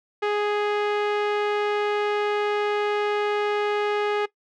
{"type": "tone with low-pass filter", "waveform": "sawtooth", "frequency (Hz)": 415.3, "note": "G#4", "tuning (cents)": 0, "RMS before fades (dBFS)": -24, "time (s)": [0.22, 4.26], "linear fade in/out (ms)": 10, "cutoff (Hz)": 2500, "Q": 0.95, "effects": ["noise-tail reverb RT60 0.1 s tail -19 dB re dry"]}